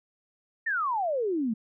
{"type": "exponential sweep", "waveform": "sine", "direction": "down", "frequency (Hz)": [1864.7, 210], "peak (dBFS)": -25, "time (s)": [0.66, 1.54], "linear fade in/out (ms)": 10, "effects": []}